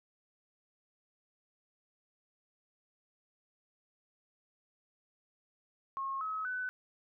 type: tone with pitch steps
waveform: sine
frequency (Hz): 1083 / 1281 / 1502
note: C#6 / E6 / F#6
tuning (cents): -41 / -50 / +26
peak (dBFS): -34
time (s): 5.97-6.69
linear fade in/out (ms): 0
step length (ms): 240
effects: none